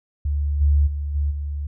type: tone with level steps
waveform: sine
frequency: 72.5 Hz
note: D2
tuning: 22 cents flat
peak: -19 / -13 / -23 / -18 / -24 dBFS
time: 0.25-1.67 s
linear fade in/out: 5 ms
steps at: 0.6 / 0.86 / 1.14 / 1.3 s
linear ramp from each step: 20 ms
effects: none